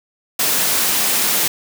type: high-pass noise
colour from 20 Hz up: white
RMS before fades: -17 dBFS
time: 0.39-1.48 s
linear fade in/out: 5 ms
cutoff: 130 Hz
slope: 24 dB/octave
effects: none